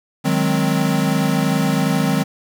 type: chord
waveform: square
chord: Ab dominant seventh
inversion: second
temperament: equal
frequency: 155.56 / 185 / 207.7 / 261.6 Hz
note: Eb3 / Gb3 / Ab3 / C4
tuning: 0 / 0 / 0 / 0 cents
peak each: -21 / -22 / -23 / -22 dBFS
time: 0.24-2.24 s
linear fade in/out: 20 ms
effects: 7-bit